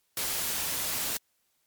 white noise, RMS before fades -31 dBFS, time 0.17-1.17 s, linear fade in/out 2 ms, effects white hiss -73 dBFS RMS until 1.66 s + MP3 96 kbps

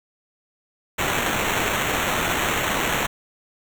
violet noise with sample-and-hold, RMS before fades -23 dBFS, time 0.98-3.07 s, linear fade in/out 10 ms, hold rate 4900 Hz, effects none

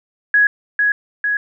sine tone with echo, 1670 Hz, G#6, 9 cents sharp, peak -9 dBFS, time 0.34-0.47 s, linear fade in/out 2 ms, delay 450 ms, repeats 2, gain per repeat -3 dB, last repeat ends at 1.37 s, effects none

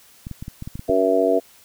clicks, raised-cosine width 5 ms, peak -19 dBFS, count 9, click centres 0.269 / 0.313 / 0.425 / 0.481 / 0.624 / 0.675 / 0.755 / 0.794 / 0.896 s
harmonic tone, 94.7 Hz, F#2, 41 cents sharp, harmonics 3 / 4 / 5 / 6 / 7, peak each -23 / -23 / -20 / -28 / -19 dBFS, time 0.88-1.4 s, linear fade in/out 20 ms
effects white hiss -51 dBFS RMS until 1.64 s

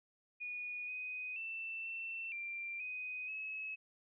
sine tone with pitch steps, 2458 / 2500 / 2669 / 2686 / 2369 / 2501 / 2576 Hz, D#7 / D#7 / E7 / E7 / D7 / D#7 / E7, -22 / +8 / +21 / +32 / +14 / +8 / -41 cents, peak -40 dBFS, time 0.4-3.76 s, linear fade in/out 20 ms, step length 480 ms, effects none

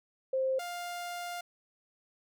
sine / sawtooth tone pair in turn, 526 / 702.1 Hz, C5 / F5, +9 / +9 cents, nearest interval perfect fourth, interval 500 cents, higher second, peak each -27 / -33 dBFS, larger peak first, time 0.33-0.59 / 0.59-1.41 s, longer second, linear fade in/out 5 ms, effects none

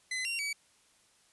sawtooth tone with pitch steps, 2028 / 2758 / 2279 Hz, B6 / F7 / C#7, +45 / -22 / +47 cents, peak -29 dBFS, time 0.11-0.53 s, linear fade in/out 5 ms, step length 140 ms, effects white hiss -66 dBFS RMS until 1.32 s + resampled to 24000 Hz

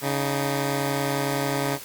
10% pulse tone pair together, 139.71 / 310.4 Hz, C#3 / D#4, +14 / -4 cents, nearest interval octave + major second, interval 1382 cents, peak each -16 / -22 dBFS, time 0.01-1.79 s, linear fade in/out 50 ms, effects white hiss -40 dBFS RMS until 1.84 s + Opus 48 kbps

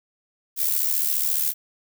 violet noise with amplitude modulation, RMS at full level -20 dBFS, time 0.56-1.54 s, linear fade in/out 50 ms, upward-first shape sine, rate 74.4 Hz, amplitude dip 65%, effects none

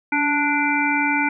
harmonic tone with a mistuned harmonic, 293.7 Hz, D4, in tune, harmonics 1 / 3 / 5 / 7 / 8, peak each -23 / -23 / -24 / -26 / -23 dBFS, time 0.12-1.29 s, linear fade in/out 5 ms, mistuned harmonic 1, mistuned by -38 cents, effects none

